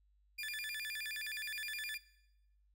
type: tone with vibrato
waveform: 30% pulse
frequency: 2049 Hz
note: C7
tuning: 37 cents flat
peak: -37 dBFS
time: 0.38-1.98 s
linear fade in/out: 10 ms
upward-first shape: square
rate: 9.6 Hz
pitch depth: 280 cents each way
effects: noise-tail reverb RT60 0.9 s tail -19 dB re dry + added 50 Hz sine -68 dBFS peak until 2.74 s